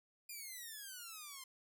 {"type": "exponential sweep", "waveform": "5% pulse", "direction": "down", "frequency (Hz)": [2444, 1037], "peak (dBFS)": -37, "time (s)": [0.29, 1.44], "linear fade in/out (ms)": 5, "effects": []}